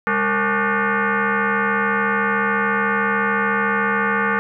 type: tone with frequency modulation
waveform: sine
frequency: 128.6 Hz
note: C3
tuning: 30 cents flat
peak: -16 dBFS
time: 0.07-4.39 s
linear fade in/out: 0 ms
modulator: 331 Hz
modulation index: 5.4
effects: none